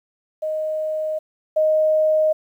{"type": "tone pair in turn", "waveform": "sine", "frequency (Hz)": [622.3, 622.3], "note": ["D#5", "D#5"], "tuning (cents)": [0, 0], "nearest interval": "unison", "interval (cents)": 0, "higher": "neither", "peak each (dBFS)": [-21, -14], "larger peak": "second", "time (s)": [[0.42, 1.19], [1.56, 2.33]], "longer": "neither", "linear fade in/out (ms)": 10, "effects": ["9-bit"]}